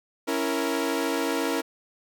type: chord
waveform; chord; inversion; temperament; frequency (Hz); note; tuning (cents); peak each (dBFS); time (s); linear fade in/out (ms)
sawtooth; A# diminished; first; equal with one note detuned; 277.2 / 331.2 / 466.2; C#4 / E4 / A#4; 0 / +8 / 0; -25; 0.27-1.62; 20
effects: none